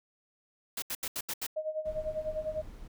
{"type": "noise bursts", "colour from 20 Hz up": "white", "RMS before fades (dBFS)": -35, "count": 6, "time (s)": [0.77, 1.467], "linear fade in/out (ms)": 5, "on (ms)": 52, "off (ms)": 77}
{"type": "tone with tremolo", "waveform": "sine", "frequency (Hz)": 622.3, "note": "D#5", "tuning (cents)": 0, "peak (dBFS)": -29, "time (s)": [1.56, 2.62], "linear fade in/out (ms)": 10, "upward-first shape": "sine", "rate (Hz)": 10, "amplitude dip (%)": 80}
{"type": "noise", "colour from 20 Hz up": "brown", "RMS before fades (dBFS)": -45, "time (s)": [1.85, 2.88], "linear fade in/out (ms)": 10}
{"effects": []}